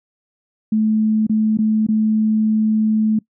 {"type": "tone with dropouts", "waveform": "sine", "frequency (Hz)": 217, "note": "A3", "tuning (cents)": -24, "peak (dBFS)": -13, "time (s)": [0.72, 3.19], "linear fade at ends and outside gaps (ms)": 5, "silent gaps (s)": [[1.268, 1.295], [1.573, 1.587], [1.867, 1.886]], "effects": ["noise-tail reverb RT60 0.1 s tail -22 dB re dry"]}